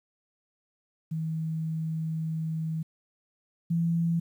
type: tone pair in turn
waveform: sine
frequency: 160 / 167.69 Hz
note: D#3 / E3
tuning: +49 / +30 cents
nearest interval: minor second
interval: 81 cents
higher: second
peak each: -28 / -23 dBFS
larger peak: second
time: 1.11-2.83 / 3.7-4.2 s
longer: first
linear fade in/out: 10 ms
effects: 10-bit